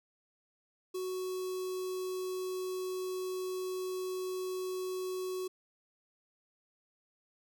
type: tone with notch filter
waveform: square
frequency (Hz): 370.8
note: F#4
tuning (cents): +4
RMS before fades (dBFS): -37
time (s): 0.94-5.48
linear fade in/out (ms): 10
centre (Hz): 1800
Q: 0.66
effects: none